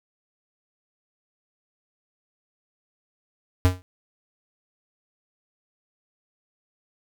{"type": "tone with exponential decay", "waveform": "square", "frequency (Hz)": 91.3, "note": "F#2", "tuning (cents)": -23, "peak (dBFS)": -12, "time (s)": [3.65, 3.82], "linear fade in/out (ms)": 0, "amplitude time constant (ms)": 36, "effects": []}